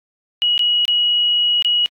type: tone with dropouts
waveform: sine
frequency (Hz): 2909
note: F#7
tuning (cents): -30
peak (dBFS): -13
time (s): 0.42-1.86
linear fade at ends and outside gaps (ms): 0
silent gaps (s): 0.579-0.593 / 0.852-0.88 / 1.623-1.648
effects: AAC 64 kbps